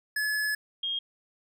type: tone pair in turn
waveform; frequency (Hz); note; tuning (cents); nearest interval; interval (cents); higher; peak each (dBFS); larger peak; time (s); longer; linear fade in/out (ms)
square / sine; 1709 / 3241; G#6 / G#7; +49 / -43; major seventh; 1108; second; -27 / -28; first; 0.16-0.55 / 0.83-0.99; first; 5
effects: none